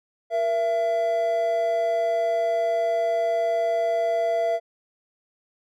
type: tone pair together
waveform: triangle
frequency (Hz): 469.8 / 670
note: A#4 / E5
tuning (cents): +13 / +28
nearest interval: tritone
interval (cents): 615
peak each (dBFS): -27 / -19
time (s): 0.3-4.6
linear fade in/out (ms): 50
effects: none